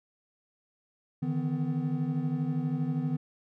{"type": "tone cluster", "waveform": "triangle", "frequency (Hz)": [148.1, 160.6, 251.5], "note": ["D3", "E3", "B3"], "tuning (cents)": [15, -45, 32], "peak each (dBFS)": -30, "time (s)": [1.22, 3.17], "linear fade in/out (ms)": 10, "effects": []}